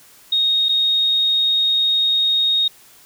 sine tone with dropouts, 3729 Hz, A#7, in tune, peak -14 dBFS, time 0.32-2.68 s, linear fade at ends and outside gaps 5 ms, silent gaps 0.686-0.691 s, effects white hiss -48 dBFS RMS until 3.05 s

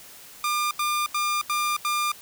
sawtooth tone bursts, 1200 Hz, D6, 37 cents sharp, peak -19 dBFS, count 5, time 0.44-2.118 s, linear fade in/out 2 ms, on 270 ms, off 82 ms, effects white hiss -46 dBFS RMS until 2.21 s

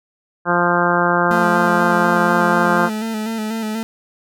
harmonic tone, 174.8 Hz, F3, 2 cents sharp, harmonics 1 / 2 / 3 / 4 / 5 / 6 / 7 / 8 / 9, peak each -22 / -22 / -22 / -22 / -22 / -22 / -22 / -22 / -22 dBFS, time 0.45-2.9 s, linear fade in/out 50 ms
40% pulse tone with vibrato, 220 Hz, A3, in tune, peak -20 dBFS, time 1.31-3.83 s, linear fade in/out 0 ms, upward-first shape square, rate 4.1 Hz, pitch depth 36 cents each way
effects none

